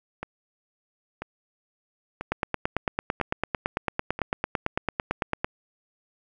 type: two click trains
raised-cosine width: 0.5 ms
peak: -17 / -9 dBFS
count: 5 / 29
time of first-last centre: 0.23-4.19 / 2.32-5.445 s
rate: 1.01 / 8.96 Hz
effects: none